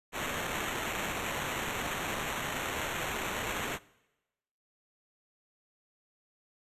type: noise with sample-and-hold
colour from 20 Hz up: white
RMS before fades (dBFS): -35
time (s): 0.12-3.79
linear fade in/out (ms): 50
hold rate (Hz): 4900
effects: noise-tail reverb RT60 1.0 s tail -22 dB re dry + resampled to 32000 Hz